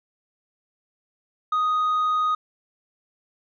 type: tone with tanh clipping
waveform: sine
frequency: 1246 Hz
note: D#6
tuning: 2 cents sharp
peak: -20 dBFS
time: 1.52-2.35 s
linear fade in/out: 5 ms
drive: 2 dB
effects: none